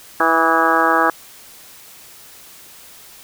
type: harmonic tone with a mistuned harmonic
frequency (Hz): 164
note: E3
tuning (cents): -9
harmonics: 2 / 3 / 4 / 5 / 6 / 7 / 8 / 9 / 10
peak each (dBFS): -22 / -23 / -22 / -20 / -22 / -20 / -19 / -23 / -20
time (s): 0.2-1.1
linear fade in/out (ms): 2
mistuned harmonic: 8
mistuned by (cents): -48
effects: white hiss -42 dBFS RMS until 3.23 s